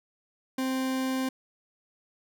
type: tone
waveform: 40% pulse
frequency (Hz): 261.6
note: C4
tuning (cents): 0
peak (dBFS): -26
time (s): 0.58-1.29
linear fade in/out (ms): 5
effects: none